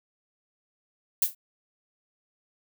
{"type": "noise with exponential decay", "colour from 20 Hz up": "violet", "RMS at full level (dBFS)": -17, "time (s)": [1.22, 1.35], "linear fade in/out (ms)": 5, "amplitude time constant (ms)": 28, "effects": []}